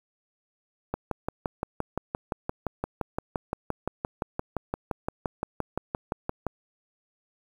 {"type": "click train", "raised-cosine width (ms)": 1, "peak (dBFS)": -14, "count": 33, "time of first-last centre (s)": [0.94, 6.467], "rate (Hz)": 5.79, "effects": ["8-bit"]}